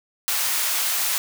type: high-pass noise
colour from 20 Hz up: white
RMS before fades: -23 dBFS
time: 0.28-1.18 s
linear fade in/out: 0 ms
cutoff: 800 Hz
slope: 12 dB/octave
effects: none